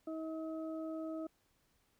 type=harmonic tone; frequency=319.2 Hz; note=D#4; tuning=44 cents sharp; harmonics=1 / 2 / 4; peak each=-40 / -44 / -54 dBFS; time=0.07-1.27 s; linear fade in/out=5 ms; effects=pink hiss -75 dBFS RMS until 1.99 s